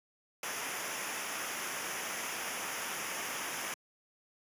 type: noise with comb filter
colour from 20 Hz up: pink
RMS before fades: -38 dBFS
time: 0.43-3.74 s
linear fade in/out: 2 ms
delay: 0.24 ms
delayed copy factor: -0.7
effects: high-pass 200 Hz 12 dB/octave + resampled to 32000 Hz